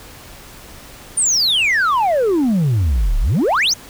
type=exponential two-way sweep; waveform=sine; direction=down then up; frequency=9397 to 32.7 to 6740 Hz; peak=-10 dBFS; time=1.17-3.74 s; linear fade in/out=10 ms; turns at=3.19 s; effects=tanh soft clip ceiling -12 dBFS + pink hiss -39 dBFS RMS until 3.89 s